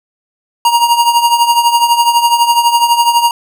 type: tone with tremolo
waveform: square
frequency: 943 Hz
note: A#5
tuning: 20 cents sharp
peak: -5 dBFS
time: 0.65-3.31 s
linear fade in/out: 2 ms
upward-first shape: triangle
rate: 12 Hz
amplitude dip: 75%
effects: none